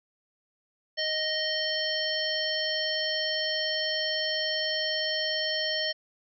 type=harmonic tone with a mistuned harmonic; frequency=622.3 Hz; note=D#5; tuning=in tune; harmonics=1 / 3 / 5 / 7 / 9; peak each=-33 / -33 / -33 / -33 / -33 dBFS; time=0.97-5.93 s; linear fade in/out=20 ms; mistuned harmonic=9; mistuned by=-66 cents; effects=none